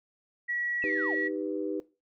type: tone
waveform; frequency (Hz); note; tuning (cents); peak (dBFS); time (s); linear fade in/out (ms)
sine; 1927; B6; -43; -28; 0.48-1.29; 20
type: linear sweep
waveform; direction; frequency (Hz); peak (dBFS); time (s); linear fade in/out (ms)
sine; down; 2690 to 460; -37; 0.82-1.16; 5
type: chord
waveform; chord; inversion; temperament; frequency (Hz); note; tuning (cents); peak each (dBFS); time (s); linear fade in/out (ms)
sine; Eb augmented; none; equal; 311.1 / 392 / 493.9; Eb4 / G4 / B4; 0 / 0 / 0; -33 / -34 / -35; 0.84-1.8; 0
effects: noise-tail reverb RT60 0.3 s tail -19 dB re dry + tanh soft clip ceiling -16 dBFS